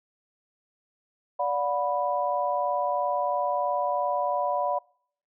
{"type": "tone cluster", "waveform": "sine", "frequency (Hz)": [581, 724, 986], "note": ["D5", "F#5", "B5"], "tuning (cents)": [-19, -38, -3], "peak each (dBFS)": -28, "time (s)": [1.39, 4.79], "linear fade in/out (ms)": 10, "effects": ["noise-tail reverb RT60 0.6 s tail -25 dB re dry"]}